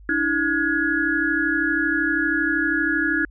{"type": "tone cluster", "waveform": "sine", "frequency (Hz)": [291.4, 324.1, 1442, 1678], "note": ["D4", "E4", "F#6", "G#6"], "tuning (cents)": [-13, -29, -45, 17], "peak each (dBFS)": [-27, -25, -24, -22], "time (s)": [0.09, 3.25], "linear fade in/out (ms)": 2, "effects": ["added 50 Hz sine -42 dBFS peak until 3.3 s"]}